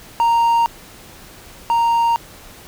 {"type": "tone pair in turn", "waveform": "triangle", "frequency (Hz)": [930, 930], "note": ["A#5", "A#5"], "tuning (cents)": [-4, -4], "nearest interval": "unison", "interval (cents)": 0, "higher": "neither", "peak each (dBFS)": [-10, -11], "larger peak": "first", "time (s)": [[0.2, 0.66], [1.7, 2.16]], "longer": "neither", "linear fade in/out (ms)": 0, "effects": ["pink hiss -41 dBFS RMS until 2.67 s"]}